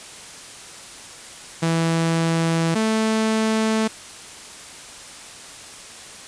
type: tone pair in turn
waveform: sawtooth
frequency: 164.81 / 220 Hz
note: E3 / A3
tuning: 0 / 0 cents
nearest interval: perfect fourth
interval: 500 cents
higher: second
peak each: -14 dBFS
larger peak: neither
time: 1.62-2.75 / 2.75-3.88 s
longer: neither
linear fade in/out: 10 ms
effects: white hiss -39 dBFS RMS until 6.27 s + resampled to 22050 Hz